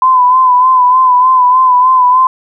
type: tone with vibrato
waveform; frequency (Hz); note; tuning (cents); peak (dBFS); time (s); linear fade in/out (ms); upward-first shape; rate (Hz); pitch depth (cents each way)
sine; 1013; B5; +44; -4; 0.02-2.27; 2; sine; 3.3; 43
effects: none